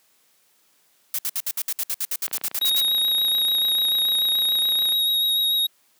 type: noise bursts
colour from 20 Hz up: blue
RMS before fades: -25 dBFS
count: 16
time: 1.14-2.807 s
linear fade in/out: 2 ms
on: 47 ms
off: 61 ms
type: click train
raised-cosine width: 0.3 ms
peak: -21 dBFS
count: 80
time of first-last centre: 2.28-4.922 s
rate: 29.9 Hz
type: tone with vibrato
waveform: square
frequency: 3784 Hz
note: A#7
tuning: 25 cents sharp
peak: -19 dBFS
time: 2.61-5.67 s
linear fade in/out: 10 ms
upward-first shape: sine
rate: 6.9 Hz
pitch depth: 16 cents each way
effects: white hiss -62 dBFS RMS until 5.99 s + high-pass 150 Hz 12 dB/octave